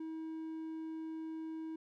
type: tone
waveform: triangle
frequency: 320 Hz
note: D#4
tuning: 49 cents sharp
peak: -38 dBFS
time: 0-1.76 s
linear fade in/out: 5 ms
effects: none